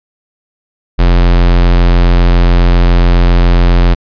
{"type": "tone", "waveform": "square", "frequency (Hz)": 43.65, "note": "F1", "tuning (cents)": 0, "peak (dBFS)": -5, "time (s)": [0.98, 3.95], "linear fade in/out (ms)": 20, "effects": ["resampled to 11025 Hz"]}